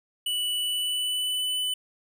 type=tone with pitch glide; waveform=square; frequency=2960 to 3001 Hz; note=F#7 to F#7; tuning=0 to +24 cents; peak=-26 dBFS; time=0.26-1.74 s; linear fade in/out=5 ms; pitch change=+24 cents; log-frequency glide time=0.55-1.55 s; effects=none